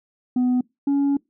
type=tone pair in turn; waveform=sine; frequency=249.8 / 280.9 Hz; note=B3 / C#4; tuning=+20 / +23 cents; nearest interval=major second; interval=203 cents; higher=second; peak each=-14 dBFS; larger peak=neither; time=0.36-0.61 / 0.87-1.17 s; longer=second; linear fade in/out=5 ms; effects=noise-tail reverb RT60 0.2 s tail -25 dB re dry + tanh soft clip ceiling -16 dBFS